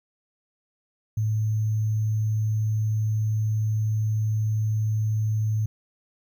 sine tone with sample-and-hold, 108.4 Hz, A2, 25 cents flat, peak -21 dBFS, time 1.17-5.66 s, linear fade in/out 5 ms, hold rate 6300 Hz, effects none

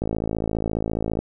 click train, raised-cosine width 2 ms, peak -11 dBFS, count 65, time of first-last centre 0.02-1.19 s, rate 54.7 Hz, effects none

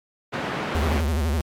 pink band-pass noise, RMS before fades -28 dBFS, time 0.32-1.02 s, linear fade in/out 20 ms, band 180 to 2300 Hz, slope 12 dB/octave
square tone with vibrato, 76 Hz, D#2, 40 cents flat, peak -21 dBFS, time 0.75-1.41 s, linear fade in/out 0 ms, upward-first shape sine, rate 12 Hz, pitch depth 170 cents each way
effects MP3 96 kbps

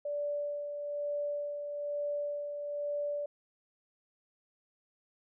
sine tone with tremolo, 582 Hz, D5, 16 cents flat, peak -31 dBFS, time 0.05-3.26 s, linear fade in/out 5 ms, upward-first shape sine, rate 1.1 Hz, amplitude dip 45%, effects none

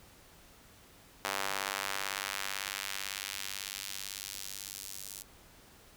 square tone with high-pass filter sweep, 49 Hz, G1, in tune, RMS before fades -39 dBFS, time 1.24-5.23 s, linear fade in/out 10 ms, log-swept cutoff 860 to 7100 Hz, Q 0.77, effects pink hiss -58 dBFS RMS until 5.96 s

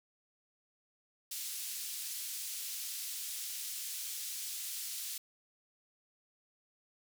white band-pass noise, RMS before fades -41 dBFS, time 1.31-5.18 s, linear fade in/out 5 ms, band 3400 to 15000 Hz, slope 12 dB/octave, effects none

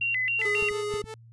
sine tone with vibrato, 2359 Hz, D7, 7 cents sharp, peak -24 dBFS, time 0.01-0.7 s, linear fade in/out 5 ms, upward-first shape square, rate 3.7 Hz, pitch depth 270 cents each way
sawtooth tone with tremolo, 440 Hz, A4, in tune, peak -32 dBFS, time 0.39-1.14 s, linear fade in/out 0 ms, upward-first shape sine, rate 5.8 Hz, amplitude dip 95%
square tone, 415.3 Hz, G#4, in tune, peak -29 dBFS, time 0.45-1.02 s, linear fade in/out 5 ms
clicks, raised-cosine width 5 ms, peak -27 / -33 / -26 / -27 dBFS, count 4, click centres 0.625 / 0.711 / 0.94 / 1.041 s
effects added 115 Hz sine -48 dBFS peak until 1.32 s + resampled to 24000 Hz

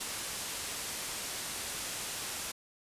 white low-pass noise, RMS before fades -39 dBFS, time 0-2.52 s, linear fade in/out 10 ms, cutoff 11000 Hz, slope 24 dB/octave, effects resampled to 32000 Hz

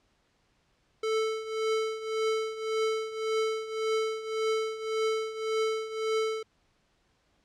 square tone with tremolo, 440 Hz, A4, in tune, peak -25 dBFS, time 1.03-6.43 s, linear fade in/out 5 ms, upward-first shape triangle, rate 1.8 Hz, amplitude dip 80%, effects pink hiss -70 dBFS RMS until 7.44 s + low-pass 6000 Hz 12 dB/octave

